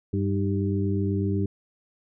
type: harmonic tone with a mistuned harmonic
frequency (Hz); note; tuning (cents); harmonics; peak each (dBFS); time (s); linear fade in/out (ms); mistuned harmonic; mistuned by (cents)
98.1; G2; +2; 1 / 2 / 3 / 4; -25 / -28 / -30 / -31; 0.13-1.46; 5; 3; +58
effects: none